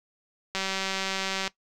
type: click train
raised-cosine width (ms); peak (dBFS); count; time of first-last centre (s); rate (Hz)
0.2; -12; 179; 0.55-1.477; 192
effects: noise-tail reverb RT60 0.1 s tail -18 dB re dry